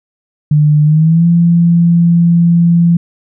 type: tone with pitch glide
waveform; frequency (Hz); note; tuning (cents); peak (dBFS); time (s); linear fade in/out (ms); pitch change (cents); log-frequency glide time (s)
sine; 150 to 170.33; D3 to F3; +37 to -43; -5; 0.51-2.97; 5; +220; 0.84-1.26
effects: none